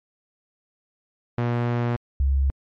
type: tone pair in turn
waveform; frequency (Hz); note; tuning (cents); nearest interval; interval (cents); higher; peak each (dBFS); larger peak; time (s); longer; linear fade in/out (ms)
sawtooth / sine; 119.8 / 68.1; A#2 / C#2; +48 / -30; minor seventh; 978; first; -17; neither; 1.38-1.96 / 2.2-2.5; first; 0
effects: low-pass 2000 Hz 12 dB/octave + MP3 64 kbps